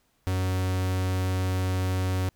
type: tone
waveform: 45% pulse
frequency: 93 Hz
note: F#2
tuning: 9 cents sharp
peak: -24 dBFS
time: 0.27-2.29 s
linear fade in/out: 0 ms
effects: pink hiss -69 dBFS RMS until 2.35 s